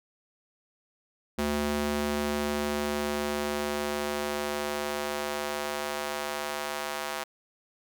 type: tone with high-pass filter sweep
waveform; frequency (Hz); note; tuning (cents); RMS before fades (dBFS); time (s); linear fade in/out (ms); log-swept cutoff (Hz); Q
square; 73.42; D2; 0; -31; 1.38-7.24; 10; 200 to 750; 0.92
effects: none